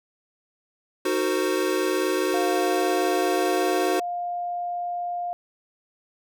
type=chord; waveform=square; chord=C half-diminished seventh; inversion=first; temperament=equal with one note detuned; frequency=311.1 / 370 / 458.4 / 523.3 Hz; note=Eb4 / Gb4 / Bb4 / C5; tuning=0 / 0 / -29 / 0 cents; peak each=-29 / -25 / -31 / -30 dBFS; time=1.05-4 s; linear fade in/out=5 ms
type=tone; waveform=sine; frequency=704 Hz; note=F5; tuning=14 cents sharp; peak=-26 dBFS; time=2.34-5.33 s; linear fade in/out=0 ms
effects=none